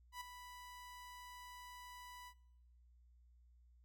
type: tone with ADSR envelope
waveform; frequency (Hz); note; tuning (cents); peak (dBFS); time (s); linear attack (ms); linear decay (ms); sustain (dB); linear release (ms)
sawtooth; 987.8; B5; 0; -40; 0.12-2.34; 88; 10; -9; 66
effects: noise-tail reverb RT60 0.9 s tail -23 dB re dry + added 60 Hz sine -64 dBFS peak until 3.84 s